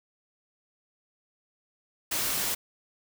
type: noise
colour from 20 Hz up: white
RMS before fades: -29 dBFS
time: 2.11-2.55 s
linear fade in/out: 10 ms
effects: none